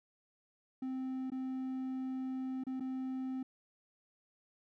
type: tone with dropouts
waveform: triangle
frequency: 260.6 Hz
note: C4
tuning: 7 cents flat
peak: -34 dBFS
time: 0.82-3.43 s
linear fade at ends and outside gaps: 5 ms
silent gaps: 1.302-1.318 / 2.638-2.667 / 2.799-2.805 s
effects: none